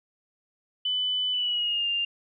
sine tone with pitch glide, 3000 to 2799 Hz, F#7 to F7, +23 to +3 cents, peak -24 dBFS, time 0.85-2.05 s, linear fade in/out 5 ms, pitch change -120 cents, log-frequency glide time 1.32-1.88 s, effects none

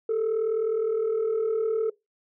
sine tone pair together, 407 / 446.5 Hz, G#4 / A4, -35 / +25 cents, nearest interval major second, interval 160 cents, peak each -29 / -21 dBFS, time 0.09-1.9 s, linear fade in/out 5 ms, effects noise-tail reverb RT60 0.2 s tail -23 dB re dry + tanh soft clip ceiling -20 dBFS

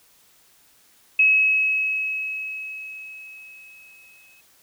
sine tone with exponential decay, 2567 Hz, E7, 47 cents flat, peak -12 dBFS, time 1.19-4.41 s, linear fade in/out 5 ms, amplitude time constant 700 ms, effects white hiss -57 dBFS RMS until 4.62 s

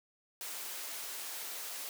white high-pass noise, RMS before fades -42 dBFS, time 0.41-1.89 s, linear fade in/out 0 ms, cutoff 410 Hz, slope 12 dB/octave, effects none

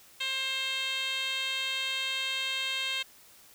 10% pulse tone with band-pass filter, 530 Hz, C5, 22 cents sharp, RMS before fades -32 dBFS, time 0.2-3.03 s, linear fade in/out 10 ms, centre 3500 Hz, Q 2.3, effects white hiss -56 dBFS RMS until 3.54 s

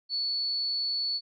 sine tone, 4435 Hz, C#8, in tune, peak -27 dBFS, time 0.09-1.21 s, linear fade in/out 50 ms, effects none

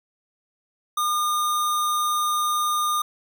sine tone with sample-and-hold, 1209 Hz, D6, 50 cents sharp, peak -20 dBFS, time 0.97-3.02 s, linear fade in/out 5 ms, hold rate 4900 Hz, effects none

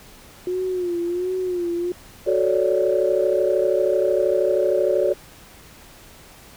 sine tone with vibrato, 357.5 Hz, F4, 41 cents sharp, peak -21 dBFS, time 0.47-1.92 s, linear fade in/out 2 ms, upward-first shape sine, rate 1.4 Hz, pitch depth 71 cents each way
sine chord, D major seventh, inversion first, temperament equal with one note detuned, 370 / 437.5 / 554.4 / 587.3 Hz, F#4 / A4 / C#5 / D5, 0 / -10 / 0 / 0 cents, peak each -21 / -23 / -21 / -22 dBFS, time 2.26-5.14 s, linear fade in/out 20 ms
effects tanh soft clip ceiling -7 dBFS + pink hiss -46 dBFS RMS until 6.56 s

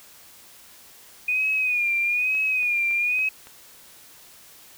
sine tone with vibrato, 2465 Hz, D#7, 17 cents flat, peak -20 dBFS, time 1.28-3.29 s, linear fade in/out 5 ms, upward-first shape sine, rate 1.1 Hz, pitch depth 67 cents each way
click train, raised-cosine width 0.3 ms, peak -28 dBFS, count 5, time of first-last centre 2.35-3.47 s, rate 3.57 Hz
effects white hiss -49 dBFS RMS until 4.77 s

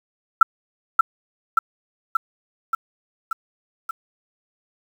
sine tone with echo, 1337 Hz, E6, 24 cents sharp, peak -5 dBFS, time 0.41-0.43 s, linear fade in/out 5 ms, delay 580 ms, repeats 6, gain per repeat -3 dB, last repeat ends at 3.91 s, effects 7-bit

